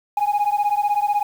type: beating tone pair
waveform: sine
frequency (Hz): 818 / 834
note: G#5 / G#5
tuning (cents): -26 / +7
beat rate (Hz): 16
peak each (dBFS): -18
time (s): 0.17-1.23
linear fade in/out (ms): 5
effects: tanh soft clip ceiling -14 dBFS + 7-bit